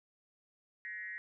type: tone with frequency modulation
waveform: sine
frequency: 1896 Hz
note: A#6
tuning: 29 cents sharp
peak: -40 dBFS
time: 0.85-1.18 s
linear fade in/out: 0 ms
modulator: 196 Hz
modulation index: 0.83
effects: none